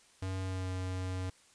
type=tone with pitch glide; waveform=square; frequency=94.3 to 92.68 Hz; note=F#2 to F#2; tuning=+33 to +3 cents; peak=-35 dBFS; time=0.22-1.3 s; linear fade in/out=5 ms; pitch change=-30 cents; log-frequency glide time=0.41-0.69 s; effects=white hiss -63 dBFS RMS until 1.54 s + resampled to 22050 Hz